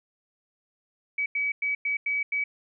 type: tone bursts at uneven times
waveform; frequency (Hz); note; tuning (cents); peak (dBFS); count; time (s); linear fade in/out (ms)
sine; 2279; C#7; +47; -24; 6; 1.18-1.26 / 1.35-1.52 / 1.62-1.75 / 1.85-1.97 / 2.06-2.23 / 2.32-2.44; 5
effects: none